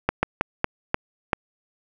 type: slowing click train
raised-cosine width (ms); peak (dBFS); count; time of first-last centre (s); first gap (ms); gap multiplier
0.5; -4; 6; 0.09-1.332; 140; 1.29
effects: none